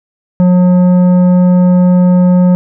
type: tone with tanh clipping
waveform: triangle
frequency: 180.2 Hz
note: F#3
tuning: 45 cents flat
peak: -6 dBFS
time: 0.4-2.55 s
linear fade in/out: 0 ms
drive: 14 dB
effects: none